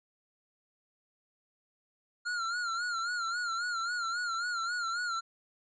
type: tone with vibrato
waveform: square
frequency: 1400 Hz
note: F6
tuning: 4 cents sharp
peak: -32 dBFS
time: 2.25-5.21 s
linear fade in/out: 20 ms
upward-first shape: sine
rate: 3.7 Hz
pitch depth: 79 cents each way
effects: resampled to 16000 Hz